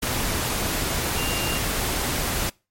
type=tone in noise; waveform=sine; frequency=2793 Hz; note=F7; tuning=1 cent flat; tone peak=-30 dBFS; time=1.17-1.59 s; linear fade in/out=10 ms; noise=pink; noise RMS=-25 dBFS; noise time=0.02-2.5 s; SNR=-8 dB; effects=noise-tail reverb RT60 0.3 s tail -25 dB re dry + MP3 64 kbps